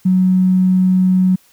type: tone with tanh clipping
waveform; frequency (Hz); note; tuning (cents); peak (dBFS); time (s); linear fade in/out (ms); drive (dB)
triangle; 185.2; F#3; +2; -9; 0.05-1.36; 10; 3
effects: white hiss -52 dBFS RMS until 1.52 s